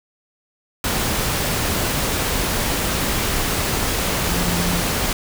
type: tone in noise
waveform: sine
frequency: 174.61 Hz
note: F3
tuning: in tune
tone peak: -23 dBFS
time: 4.28-4.81 s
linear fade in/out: 2 ms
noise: pink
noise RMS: -21 dBFS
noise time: 0.84-5.13 s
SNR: -5 dB
effects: none